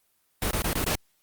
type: noise bursts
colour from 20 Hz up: pink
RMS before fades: -26 dBFS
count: 5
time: 0.42-0.954 s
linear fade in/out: 2 ms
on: 90 ms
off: 21 ms
effects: white hiss -69 dBFS RMS until 1.22 s + Opus 32 kbps